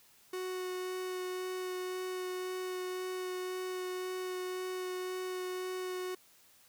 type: tone with vibrato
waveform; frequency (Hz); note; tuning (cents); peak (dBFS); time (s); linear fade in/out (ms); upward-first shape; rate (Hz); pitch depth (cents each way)
45% pulse; 368.3; F#4; -8; -36; 0.33-6.15; 5; sine; 1.9; 8
effects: white hiss -63 dBFS RMS until 6.68 s